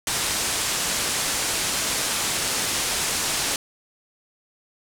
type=low-pass noise; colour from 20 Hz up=white; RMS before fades=-25 dBFS; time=0.07-3.56 s; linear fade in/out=2 ms; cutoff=9900 Hz; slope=24 dB/octave; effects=none